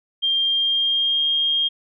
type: tone with pitch glide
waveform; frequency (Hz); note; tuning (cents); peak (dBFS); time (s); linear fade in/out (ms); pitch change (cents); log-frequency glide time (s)
sine; 3192 to 3227; G7 to G7; +31 to +50; -17; 0.22-1.69; 20; +19; 0.35-1.27
effects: none